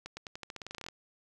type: accelerating click train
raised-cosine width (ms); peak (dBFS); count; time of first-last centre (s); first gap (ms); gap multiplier
0.2; -24; 16; 0.06-0.886; 110; 0.89
effects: none